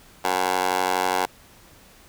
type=tone with high-pass filter; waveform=15% pulse; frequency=92.2 Hz; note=F#2; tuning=6 cents flat; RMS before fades=-23 dBFS; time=0.24-1.26 s; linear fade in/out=10 ms; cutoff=650 Hz; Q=3; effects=pink hiss -51 dBFS RMS until 2.08 s